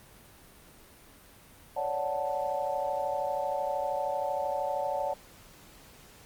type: chord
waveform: sine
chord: D major seventh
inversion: third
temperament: equal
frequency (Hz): 554.4 / 587.3 / 740 / 880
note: C#5 / D5 / F#5 / A5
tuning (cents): 0 / 0 / 0 / 0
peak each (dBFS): -34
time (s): 1.76-5.14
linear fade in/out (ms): 10
effects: pink hiss -54 dBFS RMS until 6.25 s + Opus 32 kbps

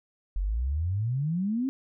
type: exponential sweep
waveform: sine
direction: up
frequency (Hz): 43.31 to 275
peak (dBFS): -25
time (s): 0.36-1.69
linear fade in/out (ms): 0
effects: none

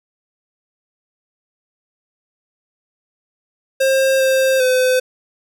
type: tone with pitch steps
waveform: square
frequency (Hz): 533 / 528 / 510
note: C5 / C5 / C5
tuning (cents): +32 / +16 / -44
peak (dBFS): -13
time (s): 3.8-5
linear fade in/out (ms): 10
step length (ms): 400
effects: none

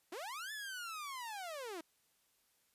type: linear two-way sweep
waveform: sawtooth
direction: up then down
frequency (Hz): 307.2 to 1760 to 307.2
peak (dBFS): -39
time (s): 0.12-1.81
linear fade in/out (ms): 5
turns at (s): 0.52
effects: white hiss -75 dBFS RMS until 2.74 s + resampled to 32000 Hz

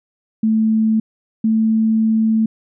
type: tone pair in turn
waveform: sine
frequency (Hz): 220 / 221.2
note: A3 / A3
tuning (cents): 0 / +9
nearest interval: unison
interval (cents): 9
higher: second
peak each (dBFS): -12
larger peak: neither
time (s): 0.43-1 / 1.44-2.46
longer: second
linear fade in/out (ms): 5
effects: none

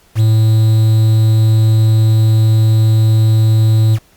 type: tone with quantisation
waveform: triangle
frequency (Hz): 110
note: A2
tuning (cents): 0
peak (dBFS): -5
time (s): 0.15-3.99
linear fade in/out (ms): 50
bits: 5
effects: pink hiss -50 dBFS RMS until 4.16 s + Opus 48 kbps

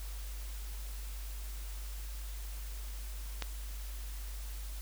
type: click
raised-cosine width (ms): 0.2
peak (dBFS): -18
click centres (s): 3.423
effects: added 50 Hz sine -39 dBFS peak until 4.81 s + white hiss -51 dBFS RMS until 4.81 s

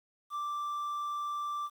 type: tone with quantisation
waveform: triangle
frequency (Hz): 1174.7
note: D6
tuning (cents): 0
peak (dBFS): -31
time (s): 0.3-1.7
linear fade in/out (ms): 50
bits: 10
effects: none

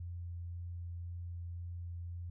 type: tone with vibrato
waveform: sine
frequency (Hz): 86.6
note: F2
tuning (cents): -14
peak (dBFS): -40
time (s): 0-2.3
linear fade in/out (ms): 5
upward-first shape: sine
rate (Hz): 1.9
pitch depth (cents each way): 8
effects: none

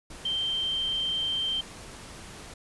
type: tone in noise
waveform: sine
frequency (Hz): 3136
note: G7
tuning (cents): 0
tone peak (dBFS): -26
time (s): 0.25-1.61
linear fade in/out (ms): 5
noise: pink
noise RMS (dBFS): -44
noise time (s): 0.1-2.54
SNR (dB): +15
effects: resampled to 24000 Hz

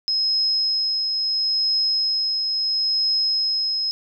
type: tone with tremolo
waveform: sine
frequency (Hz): 5130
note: E8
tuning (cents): -48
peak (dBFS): -17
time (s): 0.08-3.91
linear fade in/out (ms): 0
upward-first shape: triangle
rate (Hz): 0.74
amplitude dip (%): 35
effects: none

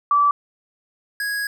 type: tone pair in turn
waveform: sine / square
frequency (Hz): 1157 / 1658.3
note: D6 / G#6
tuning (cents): -26 / -3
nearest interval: tritone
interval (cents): 623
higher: second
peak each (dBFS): -13 / -23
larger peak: first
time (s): 0.11-0.31 / 1.2-1.47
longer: second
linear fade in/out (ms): 2
effects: none

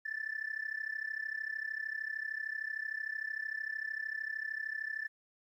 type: tone with amplitude modulation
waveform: sine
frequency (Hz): 1757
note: A6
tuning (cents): -3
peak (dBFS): -31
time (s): 0.05-5.08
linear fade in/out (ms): 10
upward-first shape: sine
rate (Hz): 33.2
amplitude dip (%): 90
effects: tanh soft clip ceiling -30 dBFS + 12-bit

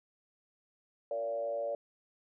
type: tone with frequency modulation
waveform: sine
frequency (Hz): 574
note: D5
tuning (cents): -40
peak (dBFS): -32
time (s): 1.11-1.75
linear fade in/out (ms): 2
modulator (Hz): 112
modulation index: 0.7
effects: none

